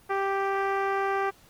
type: tone with low-pass filter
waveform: 10% pulse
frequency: 392 Hz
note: G4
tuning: in tune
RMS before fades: -27 dBFS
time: 0.09-1.31 s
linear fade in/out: 20 ms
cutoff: 1500 Hz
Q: 0.69
effects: pink hiss -57 dBFS RMS until 1.49 s + Opus 24 kbps